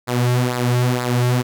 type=tone with flanger; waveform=sawtooth; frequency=123.47 Hz; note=B2; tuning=in tune; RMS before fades=-18 dBFS; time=0.07-1.43 s; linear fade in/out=20 ms; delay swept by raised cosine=0.32 to 4.12 ms; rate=2.1 Hz; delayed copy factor=-0.65; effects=none